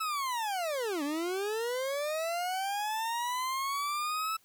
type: linear two-way sweep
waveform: 40% pulse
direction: down then up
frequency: 1316 to 278.7 to 1316 Hz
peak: -30 dBFS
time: 0-4.37 s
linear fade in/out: 10 ms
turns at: 1.03 s
effects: white hiss -66 dBFS RMS until 4.44 s